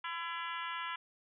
harmonic tone with a mistuned harmonic, 336 Hz, E4, 33 cents sharp, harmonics 3 / 4 / 5 / 6 / 7 / 8 / 9 / 10, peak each -41 / -43 / -45 / -47 / -48 / -49 / -50 / -51 dBFS, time 0.04-0.96 s, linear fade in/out 5 ms, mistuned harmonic 8, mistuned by +62 cents, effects none

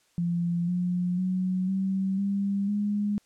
sine tone with pitch steps, 172.2 / 178.48 / 184.99 / 191.73 / 198.72 / 206 Hz, F3 / F3 / F#3 / G3 / G3 / G#3, -24 / +38 / 0 / -38 / +24 / -14 cents, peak -24 dBFS, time 0.18-3.18 s, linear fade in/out 0 ms, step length 500 ms, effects white hiss -66 dBFS RMS until 3.25 s + low-pass 9000 Hz 12 dB/octave

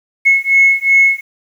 sine beating tone pair, 2183 / 2185.7 Hz, C#7 / C#7, -27 / -25 cents, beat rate 2.7 Hz, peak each -10 dBFS, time 0.25-1.21 s, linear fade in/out 20 ms, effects tanh soft clip ceiling 0 dBFS + 7-bit

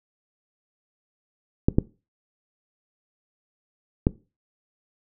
clicks, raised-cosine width 3 ms, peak -4 dBFS, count 3, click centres 1.685 / 1.785 / 4.069 s, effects noise-tail reverb RT60 0.3 s tail -20 dB re dry

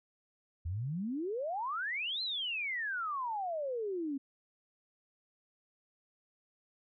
sine exponential two-way sweep, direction up then down, 78.2 to 4186 to 265.5 Hz, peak -33 dBFS, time 0.65-4.18 s, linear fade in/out 10 ms, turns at 2.22 s, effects MP3 48 kbps

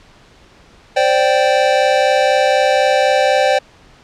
square chord, C suspended second, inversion none, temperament equal with one note detuned, 523.3 / 587.3 / 778.1 Hz, C5 / D5 / G5, 0 / 0 / -13 cents, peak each -16 dBFS, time 0.96-3.59 s, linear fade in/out 10 ms, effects pink hiss -46 dBFS RMS until 4.03 s + low-pass 5000 Hz 12 dB/octave

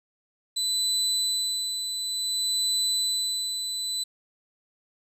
30% pulse tone with tremolo, 4000 Hz, B7, 21 cents sharp, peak -20 dBFS, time 0.56-4.04 s, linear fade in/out 10 ms, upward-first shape sine, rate 0.56 Hz, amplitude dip 50%, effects resampled to 32000 Hz + 10-bit

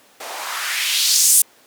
blue noise with band-pass filter sweep, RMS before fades -18 dBFS, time 0.2-1.42 s, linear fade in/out 5 ms, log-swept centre 520 to 10000 Hz, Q 1.9, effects pink hiss -51 dBFS RMS until 1.66 s + high-pass 300 Hz 12 dB/octave

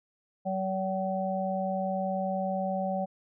harmonic tone, 189.8 Hz, F#3, 44 cents sharp, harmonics 1 / 3 / 4, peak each -32 / -32 / -32 dBFS, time 0.45-3.06 s, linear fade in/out 20 ms, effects none

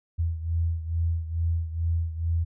sine beating tone pair, 82.6 / 84.9 Hz, E2 / F2, +4 / -48 cents, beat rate 2.3 Hz, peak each -25 / -30 dBFS, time 0.18-2.45 s, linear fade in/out 20 ms, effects none

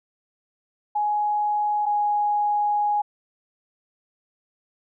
sine tone pair in turn, 836 / 830.2 Hz, G#5 / G#5, +11 / -1 cents, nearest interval unison, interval 12 cents, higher first, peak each -20 / -19 dBFS, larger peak second, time 0.95-1.86 / 1.86-3.02 s, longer second, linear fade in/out 10 ms, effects none

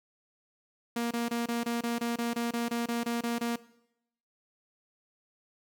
sawtooth tone bursts, 235.2 Hz, A#3, 16 cents sharp, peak -25 dBFS, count 15, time 0.96-3.56 s, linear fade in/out 5 ms, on 150 ms, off 25 ms, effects noise-tail reverb RT60 0.8 s tail -19 dB re dry

